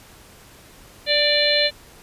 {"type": "harmonic tone with a mistuned harmonic", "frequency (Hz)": 587.3, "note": "D5", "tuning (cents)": 0, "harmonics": [1, 3, 4, 5, 6, 7], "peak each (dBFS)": [-21, -25, -25, -26, -24, -20], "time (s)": [1.06, 1.71], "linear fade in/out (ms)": 50, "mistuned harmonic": 3, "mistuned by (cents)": 23, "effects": ["pink hiss -47 dBFS RMS until 2.02 s", "resampled to 32000 Hz"]}